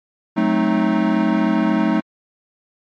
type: chord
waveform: square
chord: F# diminished seventh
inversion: none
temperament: equal with one note detuned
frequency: 185 / 218.2 / 261.6 / 311.1 Hz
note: F#3 / A3 / C4 / Eb4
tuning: 0 / -14 / 0 / 0 cents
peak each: -23 / -19 / -24 / -20 dBFS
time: 0.36-2.01 s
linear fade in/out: 20 ms
effects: low-pass 2000 Hz 12 dB/octave + MP3 48 kbps